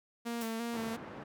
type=tone with vibrato; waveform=sawtooth; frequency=229.9 Hz; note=A#3; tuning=24 cents flat; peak=-31 dBFS; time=0.25-0.97 s; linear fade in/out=20 ms; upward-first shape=square; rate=2.9 Hz; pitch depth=35 cents each way
type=noise with exponential decay; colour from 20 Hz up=white; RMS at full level=-42 dBFS; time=0.41-0.66 s; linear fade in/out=1 ms; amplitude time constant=53 ms
type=band-pass noise; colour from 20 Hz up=pink; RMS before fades=-46 dBFS; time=0.73-1.24 s; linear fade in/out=10 ms; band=150 to 1500 Hz; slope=12 dB/octave
effects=none